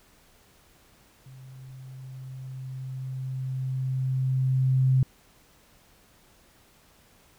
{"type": "tone with level ramp", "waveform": "sine", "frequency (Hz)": 130.81, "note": "C3", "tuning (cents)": 0, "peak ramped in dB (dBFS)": [-44, -17], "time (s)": [1.26, 5.03], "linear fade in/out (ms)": 2, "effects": ["pink hiss -59 dBFS RMS until 7.38 s"]}